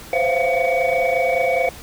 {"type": "tone cluster", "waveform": "sine", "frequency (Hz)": [510, 535, 678, 707, 2254], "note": ["C5", "C5", "E5", "F5", "C#7"], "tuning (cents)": [-44, 38, 49, 21, 28], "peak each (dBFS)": [-21, -21, -21, -23, -22], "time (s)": [0.13, 1.69], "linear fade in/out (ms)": 2, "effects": ["tanh soft clip ceiling -9 dBFS", "pink hiss -39 dBFS RMS until 1.82 s"]}